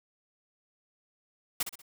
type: noise with echo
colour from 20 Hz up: white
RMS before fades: -29 dBFS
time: 1.6-1.63 s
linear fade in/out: 5 ms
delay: 63 ms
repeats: 3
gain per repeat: -8 dB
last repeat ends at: 1.819 s
effects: none